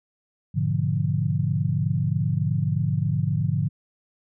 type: chord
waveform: sine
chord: G# diminished seventh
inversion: none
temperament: equal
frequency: 103.83 / 123.47 / 146.83 / 174.61 Hz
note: G#2 / B2 / D3 / F3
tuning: 0 / 0 / 0 / 0 cents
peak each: -26 / -28 / -24 / -28 dBFS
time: 0.54-3.69 s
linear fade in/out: 20 ms
effects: none